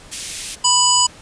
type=high-pass noise; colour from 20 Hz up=white; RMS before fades=-26 dBFS; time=0.11-0.56 s; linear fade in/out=20 ms; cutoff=2100 Hz; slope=24 dB/octave
type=harmonic tone; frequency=990 Hz; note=B5; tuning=4 cents sharp; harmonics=1 / 3 / 5 / 7 / 8; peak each=-17 / -19 / -18 / -17 / -20 dBFS; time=0.64-1.07 s; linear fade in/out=10 ms
effects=pink hiss -42 dBFS RMS until 1.21 s + resampled to 22050 Hz